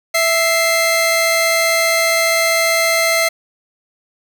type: tone pair together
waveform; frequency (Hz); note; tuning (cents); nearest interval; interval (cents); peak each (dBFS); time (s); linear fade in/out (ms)
sawtooth; 659.3 / 2093; E5 / C7; 0 / 0; octave + minor sixth; 2000; -12; 0.14-3.29; 10
effects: 8-bit